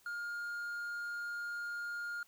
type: tone with quantisation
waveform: triangle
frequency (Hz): 1415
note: F6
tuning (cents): +22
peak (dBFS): -36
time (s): 0.06-2.23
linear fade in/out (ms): 2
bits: 11
effects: white hiss -67 dBFS RMS until 2.27 s